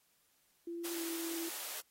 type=tone with pitch glide; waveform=sine; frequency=340 to 332.6 Hz; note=F4 to E4; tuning=-46 to +16 cents; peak=-39 dBFS; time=0.67-1.49 s; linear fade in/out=5 ms; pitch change=-38 cents; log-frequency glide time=0.94-1 s
type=high-pass noise; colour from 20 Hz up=white; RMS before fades=-43 dBFS; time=0.84-1.81 s; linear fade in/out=10 ms; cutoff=370 Hz; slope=24 dB/octave
effects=white hiss -73 dBFS RMS until 1.9 s + AAC 48 kbps